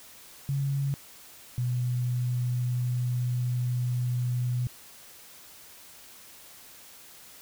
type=tone pair in turn; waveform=sine; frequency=138.59 / 123.47 Hz; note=C#3 / B2; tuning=0 / 0 cents; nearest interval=major second; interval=200 cents; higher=first; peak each=-25 dBFS; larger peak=neither; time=0.49-0.94 / 1.58-4.67 s; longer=second; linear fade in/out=0 ms; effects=white hiss -50 dBFS RMS until 7.41 s